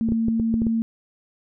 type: tone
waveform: sine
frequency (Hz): 226.6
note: A#3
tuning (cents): -49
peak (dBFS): -19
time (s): 0.01-0.82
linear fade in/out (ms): 0
type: clicks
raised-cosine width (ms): 3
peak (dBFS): -14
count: 7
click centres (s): 0.088 / 0.121 / 0.284 / 0.398 / 0.541 / 0.619 / 0.668
effects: none

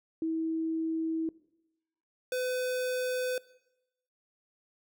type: tone pair in turn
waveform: sine / square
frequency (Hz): 323.2 / 504.8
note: E4 / B4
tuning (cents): -34 / +38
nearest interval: minor sixth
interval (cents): 772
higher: second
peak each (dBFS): -28 / -30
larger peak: first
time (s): 0.22-1.29 / 2.32-3.38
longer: first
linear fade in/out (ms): 2
effects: noise-tail reverb RT60 0.9 s tail -21 dB re dry

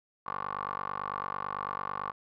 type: tone with band-pass filter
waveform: 15% pulse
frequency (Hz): 49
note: G1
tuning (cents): 0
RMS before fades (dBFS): -36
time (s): 0.26-2.12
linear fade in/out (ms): 10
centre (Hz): 1100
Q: 6.8
effects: resampled to 11025 Hz

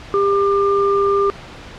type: tone pair together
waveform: sine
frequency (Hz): 399 / 1195.6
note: G4 / D6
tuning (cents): +31 / +31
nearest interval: octave + perfect fifth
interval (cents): 1900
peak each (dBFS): -14 / -18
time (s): 0.14-1.3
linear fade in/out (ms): 0
effects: pink hiss -36 dBFS RMS until 1.78 s + low-pass 4000 Hz 12 dB/octave

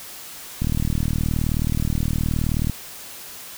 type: click train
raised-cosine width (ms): 5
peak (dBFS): -10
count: 82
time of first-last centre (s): 0.62-2.697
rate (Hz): 39
effects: white hiss -38 dBFS RMS until 3.57 s

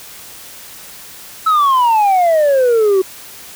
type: exponential sweep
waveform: sine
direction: down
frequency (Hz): 1318.5 to 370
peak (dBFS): -6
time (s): 1.46-3.02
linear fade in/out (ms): 10
effects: tanh soft clip ceiling -8 dBFS + white hiss -35 dBFS RMS until 3.55 s

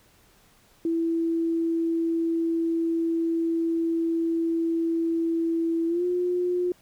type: tone with pitch glide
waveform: sine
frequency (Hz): 331 to 356.8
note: E4 to F4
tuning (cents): +7 to +37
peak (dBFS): -22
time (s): 0.85-6.72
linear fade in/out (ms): 2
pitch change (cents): +130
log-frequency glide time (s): 5.87-6.04
effects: pink hiss -59 dBFS RMS until 6.81 s

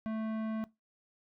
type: tone with tanh clipping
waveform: sine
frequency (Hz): 220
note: A3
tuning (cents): 0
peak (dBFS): -35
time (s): 0.06-0.64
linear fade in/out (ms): 0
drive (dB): 16
effects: noise-tail reverb RT60 0.2 s tail -20 dB re dry

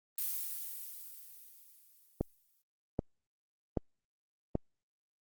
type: noise with exponential decay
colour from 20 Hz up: violet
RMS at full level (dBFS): -34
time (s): 0.18-2.62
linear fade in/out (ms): 2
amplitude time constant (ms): 530
type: click train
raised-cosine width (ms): 2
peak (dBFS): -17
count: 4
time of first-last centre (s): 2.21-4.554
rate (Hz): 1.28
effects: Opus 24 kbps

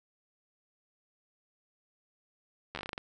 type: slowing click train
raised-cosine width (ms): 0.3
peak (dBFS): -21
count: 10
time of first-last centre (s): 2.75-2.979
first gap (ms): 11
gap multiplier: 1.2
effects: none

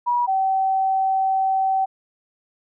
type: tone pair in turn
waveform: sine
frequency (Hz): 967 / 767.5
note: B5 / G5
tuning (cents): -37 / -37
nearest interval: major third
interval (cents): 400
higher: first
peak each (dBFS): -17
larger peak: neither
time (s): 0.06-0.27 / 0.27-1.86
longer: second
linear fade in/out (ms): 20
effects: none

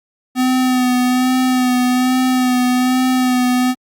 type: tone with vibrato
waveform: square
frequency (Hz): 252.9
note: B3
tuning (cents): +41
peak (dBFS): -13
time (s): 0.35-3.75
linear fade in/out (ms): 50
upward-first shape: sine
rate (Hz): 1.2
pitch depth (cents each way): 25
effects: Opus 48 kbps

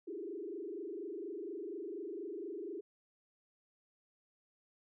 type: tone with frequency modulation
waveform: sine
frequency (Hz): 370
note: F#4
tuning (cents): 0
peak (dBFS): -40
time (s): 0.07-2.81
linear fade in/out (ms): 10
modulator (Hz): 24.2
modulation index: 2.3
effects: none

